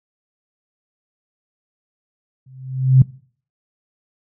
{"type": "tone with exponential growth", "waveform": "sine", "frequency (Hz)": 130.81, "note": "C3", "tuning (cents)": 0, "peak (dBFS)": -3, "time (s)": [2.46, 3.02], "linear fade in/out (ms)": 5, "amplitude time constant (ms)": 120, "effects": ["noise-tail reverb RT60 0.5 s tail -22 dB re dry", "high-pass 80 Hz 12 dB/octave"]}